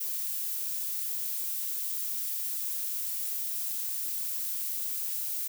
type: noise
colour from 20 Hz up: violet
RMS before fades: -33 dBFS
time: 0-5.48 s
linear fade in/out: 10 ms
effects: none